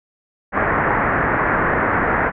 white low-pass noise, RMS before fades -18 dBFS, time 0.52-2.32 s, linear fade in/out 50 ms, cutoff 1900 Hz, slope 48 dB/octave, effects none

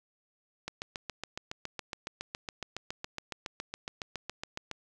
click train, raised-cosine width 0.2 ms, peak -19 dBFS, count 30, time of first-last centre 0.68-4.713 s, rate 7.19 Hz, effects none

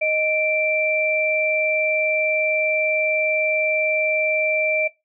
sine tone pair together, 622.3 / 2349 Hz, D#5 / D7, 0 / 0 cents, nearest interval octave + major seventh, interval 2300 cents, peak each -21 dBFS, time 0.01-4.88 s, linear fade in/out 10 ms, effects noise-tail reverb RT60 0.2 s tail -19 dB re dry

